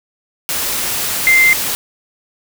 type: tone in noise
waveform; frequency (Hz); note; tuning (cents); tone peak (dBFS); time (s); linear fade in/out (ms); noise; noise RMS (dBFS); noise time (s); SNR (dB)
sine; 2087; C7; -5; -7; 1.27-1.53; 0; white; -19; 0.49-1.75; +9
effects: none